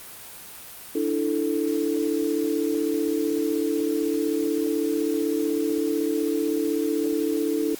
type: chord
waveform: sine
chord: D suspended second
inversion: none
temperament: equal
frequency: 293.7 / 329.6 / 440 Hz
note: D4 / E4 / A4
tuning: 0 / 0 / 0 cents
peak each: -26 dBFS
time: 0.95-7.75 s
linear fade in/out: 5 ms
effects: white hiss -41 dBFS RMS until 7.79 s + Opus 32 kbps